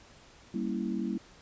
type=chord; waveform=sine; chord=G diminished seventh; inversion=none; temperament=equal; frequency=196 / 233.1 / 277.2 / 329.6 Hz; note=G3 / Bb3 / Db4 / Fb4; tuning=0 / 0 / 0 / 0 cents; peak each=-34 / -34 / -39 / -36 dBFS; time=0.54-1.18 s; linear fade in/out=5 ms; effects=pink hiss -56 dBFS RMS until 1.41 s + resampled to 16000 Hz